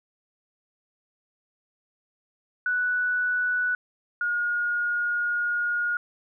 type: tone pair in turn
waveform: sine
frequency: 1480 / 1433.7 Hz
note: F#6 / F6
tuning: 0 / +45 cents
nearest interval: minor second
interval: 55 cents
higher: first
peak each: -22 / -23 dBFS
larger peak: first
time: 2.66-3.75 / 4.21-5.97 s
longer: second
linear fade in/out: 2 ms
effects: none